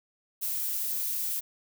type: noise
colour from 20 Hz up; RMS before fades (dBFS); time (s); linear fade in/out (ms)
violet; -31; 0.41-1.41; 20
effects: none